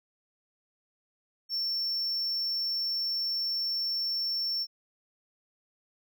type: tone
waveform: triangle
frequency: 5420 Hz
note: E8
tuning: 47 cents sharp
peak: -27 dBFS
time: 1.49-4.67 s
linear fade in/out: 50 ms
effects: none